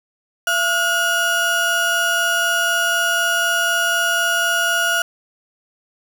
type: tone pair together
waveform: 35% pulse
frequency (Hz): 678 / 1440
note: E5 / F#6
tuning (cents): +49 / -47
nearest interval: octave + minor second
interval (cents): 1304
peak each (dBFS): -22 / -15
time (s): 0.47-5.02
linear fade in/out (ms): 2
effects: 8-bit